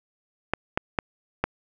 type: clicks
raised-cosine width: 0.5 ms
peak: -7 dBFS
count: 4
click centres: 0.536 / 0.775 / 0.988 / 1.44 s
effects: none